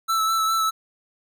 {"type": "tone with vibrato", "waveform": "square", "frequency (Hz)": 1318.5, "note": "E6", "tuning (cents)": 0, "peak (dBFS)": -20, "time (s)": [0.08, 0.71], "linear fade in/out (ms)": 20, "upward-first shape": "sine", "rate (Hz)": 4.9, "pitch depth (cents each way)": 19, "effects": []}